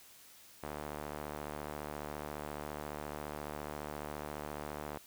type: tone with band-pass filter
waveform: sawtooth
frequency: 74.5 Hz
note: D2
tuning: 25 cents sharp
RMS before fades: -43 dBFS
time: 0.63-4.98 s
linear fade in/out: 0 ms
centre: 810 Hz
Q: 0.83
effects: white hiss -58 dBFS RMS until 5.06 s